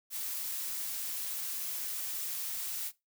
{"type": "noise", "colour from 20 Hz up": "blue", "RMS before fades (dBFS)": -37, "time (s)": [0.1, 2.92], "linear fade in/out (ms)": 50, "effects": ["noise-tail reverb RT60 0.2 s tail -19 dB re dry"]}